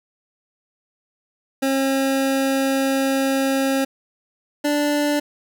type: tone pair in turn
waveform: 25% pulse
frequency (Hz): 270 / 293.2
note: C#4 / D4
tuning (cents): -45 / -3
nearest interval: minor second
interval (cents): 142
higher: second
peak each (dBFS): -14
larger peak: neither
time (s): 1.62-3.85 / 4.64-5.2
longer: first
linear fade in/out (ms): 10
effects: none